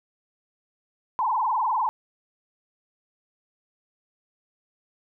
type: tone with vibrato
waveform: sine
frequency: 940 Hz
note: A#5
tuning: 14 cents sharp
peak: -21 dBFS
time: 1.19-1.89 s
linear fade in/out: 0 ms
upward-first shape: triangle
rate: 20 Hz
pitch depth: 230 cents each way
effects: none